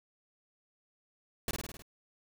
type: noise with echo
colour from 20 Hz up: pink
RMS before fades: -33 dBFS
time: 1.48-1.51 s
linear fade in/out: 2 ms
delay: 52 ms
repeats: 6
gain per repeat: -3 dB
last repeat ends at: 1.822 s
effects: none